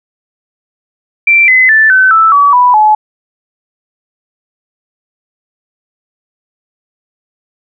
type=tone with pitch steps; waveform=sine; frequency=2349 / 2033 / 1759.8 / 1523.1 / 1318.3 / 1141.1 / 987.6 / 854.8 Hz; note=D7 / B6 / A6 / F#6 / E6 / C#6 / B5 / G#5; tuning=0 / +50 / 0 / +50 / 0 / +50 / 0 / +50 cents; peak=-3 dBFS; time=1.27-2.95 s; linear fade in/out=5 ms; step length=210 ms; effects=none